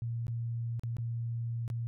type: tone with dropouts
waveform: sine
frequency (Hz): 116.7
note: A#2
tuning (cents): +2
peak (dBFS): -32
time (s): 0.02-1.87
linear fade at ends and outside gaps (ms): 0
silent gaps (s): 0.268-0.281 / 0.795-0.835 / 0.968-0.984 / 1.679-1.701
effects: none